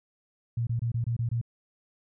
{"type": "tone bursts", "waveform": "sine", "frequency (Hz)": 117.2, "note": "A#2", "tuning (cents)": 10, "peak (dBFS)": -25, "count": 7, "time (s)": [0.57, 1.414], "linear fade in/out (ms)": 5, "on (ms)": 100, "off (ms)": 24, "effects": []}